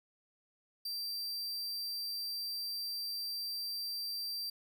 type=tone; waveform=45% pulse; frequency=4699 Hz; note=D8; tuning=in tune; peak=-36 dBFS; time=0.85-4.5 s; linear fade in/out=5 ms; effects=none